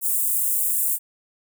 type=high-pass noise; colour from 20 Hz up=white; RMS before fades=-22 dBFS; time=0.01-0.99 s; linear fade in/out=50 ms; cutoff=7900 Hz; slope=48 dB/octave; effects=none